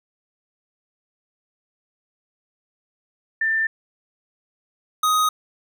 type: tone pair in turn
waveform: sine / square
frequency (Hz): 1785 / 1252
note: A6 / D#6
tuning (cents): +24 / +10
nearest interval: tritone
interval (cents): 614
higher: first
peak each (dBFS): -18 / -17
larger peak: second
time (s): 3.41-3.67 / 5.03-5.29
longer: neither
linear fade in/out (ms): 5
effects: none